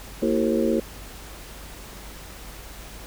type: harmonic tone with a mistuned harmonic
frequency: 76.5 Hz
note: D#2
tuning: 29 cents flat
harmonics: 3 / 4 / 5 / 6 / 7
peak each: -24 / -25 / -26 / -27 / -27 dBFS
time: 0.22-0.8 s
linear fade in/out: 5 ms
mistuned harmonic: 4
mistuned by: +110 cents
effects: added 50 Hz sine -42 dBFS peak until 3.06 s + pink hiss -42 dBFS RMS until 3.06 s